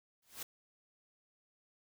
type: noise with exponential growth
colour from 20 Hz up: white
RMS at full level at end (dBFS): -39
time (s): 0.22-0.43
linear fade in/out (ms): 5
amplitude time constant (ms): 44
effects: none